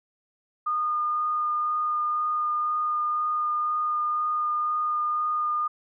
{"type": "tone with vibrato", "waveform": "sine", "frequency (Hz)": 1220, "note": "D#6", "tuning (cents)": -34, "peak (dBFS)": -23, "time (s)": [0.66, 5.68], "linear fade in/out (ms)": 10, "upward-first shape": "sine", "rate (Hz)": 2, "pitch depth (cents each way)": 9, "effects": []}